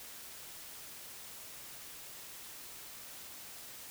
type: silence
effects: white hiss -49 dBFS RMS until 3.9 s